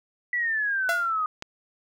sine exponential sweep, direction down, 1975.5 to 1232 Hz, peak -23 dBFS, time 0.33-1.26 s, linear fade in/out 2 ms
sawtooth tone with exponential decay, 679 Hz, F5, 49 cents flat, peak -19 dBFS, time 0.89-1.13 s, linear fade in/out 1 ms, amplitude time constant 52 ms
click, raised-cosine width 0.2 ms, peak -16 dBFS, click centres 1.424 s
effects none

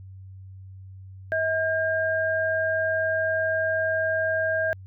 sine tone pair together, 640.9 / 1608 Hz, E5 / G6, -49 / +44 cents, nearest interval octave + major third, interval 1593 cents, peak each -24 / -25 dBFS, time 1.32-4.73 s, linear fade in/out 0 ms, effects added 95 Hz sine -40 dBFS peak until 4.86 s

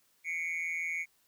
triangle tone with amplitude modulation, 2217 Hz, C#7, in tune, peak -26 dBFS, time 0.24-1.06 s, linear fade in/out 50 ms, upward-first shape sine, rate 166 Hz, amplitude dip 90%, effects tanh soft clip ceiling -23 dBFS + white hiss -70 dBFS RMS until 1.27 s

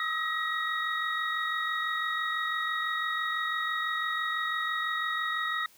sine tone cluster, 1255 / 1301 / 1903 / 3762 Hz, D#6 / E6 / A#6 / A#7, +15 / -23 / +35 / +15 cents, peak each -34 / -36 / -31 / -37 dBFS, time 0-5.66 s, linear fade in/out 2 ms, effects white hiss -59 dBFS RMS until 5.77 s

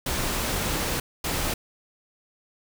pink noise bursts at uneven times, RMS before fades -27 dBFS, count 2, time 0.06-1 / 1.24-1.54 s, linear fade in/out 5 ms, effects none

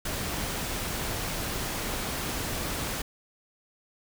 pink noise, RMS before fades -32 dBFS, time 0.05-3.02 s, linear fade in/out 5 ms, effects none

